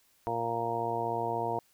harmonic tone, 116.4 Hz, A#2, 2 cents flat, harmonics 1 / 2 / 3 / 4 / 5 / 6 / 7 / 8, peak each -41 / -44 / -39 / -36 / -43 / -34 / -42 / -34 dBFS, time 0.27-1.59 s, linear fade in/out 0 ms, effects white hiss -67 dBFS RMS until 1.73 s

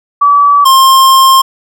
sine / square tone pair in turn, 1148 / 1061.6 Hz, D6 / C6, -40 / +25 cents, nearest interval minor second, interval 135 cents, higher first, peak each -3 dBFS, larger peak neither, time 0.21-0.65 / 0.65-1.42 s, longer second, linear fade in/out 10 ms, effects none

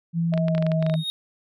sine tone with pitch glide, 167.4 to 160.12 Hz, E3 to D#3, +27 to +50 cents, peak -20 dBFS, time 0.13-1.04 s, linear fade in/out 50 ms, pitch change -77 cents, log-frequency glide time 0.41-0.88 s
sine tone with vibrato, 634 Hz, D#5, 32 cents sharp, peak -26 dBFS, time 0.32-0.96 s, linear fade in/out 10 ms, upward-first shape triangle, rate 2.5 Hz, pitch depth 15 cents each way
clicks, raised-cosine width 0.3 ms, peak -17 dBFS, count 12, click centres 0.338 / 0.377 / 0.483 / 0.55 / 0.58 / 0.625 / 0.666 / 0.718 / 0.826 / 0.865 / 0.898 / 0.94 s
triangle tone with exponential growth, 3729 Hz, A#7, in tune, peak -21 dBFS, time 0.8-1.1 s, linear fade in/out 0 ms, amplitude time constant 65 ms
effects none

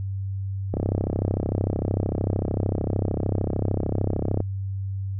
click train, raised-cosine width 2 ms, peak -11 dBFS, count 123, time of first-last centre 0.74-4.404 s, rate 33.3 Hz, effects added 97 Hz sine -26 dBFS peak until 5.19 s

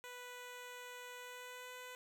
10% pulse tone with pitch glide, 493.9 to 500.5 Hz, B4 to B4, 0 to +23 cents, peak -40 dBFS, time 0.04-1.95 s, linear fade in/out 0 ms, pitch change +23 cents, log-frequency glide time 1.17-1.73 s, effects none

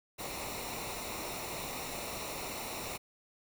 pink noise with comb filter, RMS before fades -40 dBFS, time 0.18-2.98 s, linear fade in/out 20 ms, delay 0.62 ms, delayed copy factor -0.65, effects none

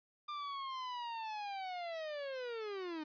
45% pulse linear sweep, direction down, 1199 to 300 Hz, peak -40 dBFS, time 0.28-3.04 s, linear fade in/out 10 ms, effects resampled to 11025 Hz + 12-bit

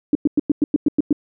sine tone bursts, 293.7 Hz, D4, in tune, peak -11 dBFS, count 9, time 0.13-1.128 s, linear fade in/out 2 ms, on 22 ms, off 100 ms, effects none

